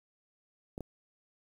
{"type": "clicks", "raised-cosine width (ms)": 2, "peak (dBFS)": -26, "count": 2, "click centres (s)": [0.779, 0.807], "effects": ["9-bit"]}